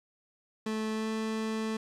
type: tone with pitch glide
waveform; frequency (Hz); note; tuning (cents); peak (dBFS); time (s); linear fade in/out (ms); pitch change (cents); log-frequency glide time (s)
30% pulse; 218.1 to 220.1; A3 to A3; -15 to +1; -28; 0.66-1.77; 5; +16; 0.92-1.09
effects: low-pass 8000 Hz 12 dB/octave + 10-bit